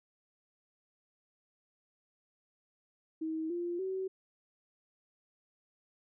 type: tone with pitch steps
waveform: sine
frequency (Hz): 318.6 / 347.4 / 378.9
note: D#4 / F4 / F#4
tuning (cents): +41 / -9 / +41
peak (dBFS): -33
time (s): 3.21-4.08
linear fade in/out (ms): 10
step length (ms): 290
effects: none